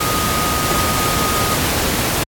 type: tone in noise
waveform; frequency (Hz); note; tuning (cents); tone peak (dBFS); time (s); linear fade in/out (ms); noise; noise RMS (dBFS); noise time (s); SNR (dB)
sine; 1244.5; D#6; 0; -21; 0-1.55; 10; pink; -18; 0-2.24; -6
effects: high-pass 60 Hz 12 dB/octave + AAC 64 kbps